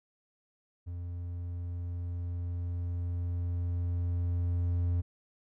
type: tone with level ramp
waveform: triangle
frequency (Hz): 87.31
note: F2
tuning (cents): 0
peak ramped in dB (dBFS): -34 to -24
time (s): 0.86-5.02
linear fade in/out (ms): 20
effects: none